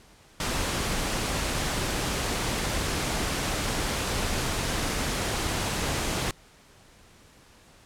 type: noise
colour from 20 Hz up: pink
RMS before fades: -28 dBFS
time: 0.4-6.31 s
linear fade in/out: 2 ms
effects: pink hiss -55 dBFS RMS until 7.85 s + low-pass 10000 Hz 12 dB/octave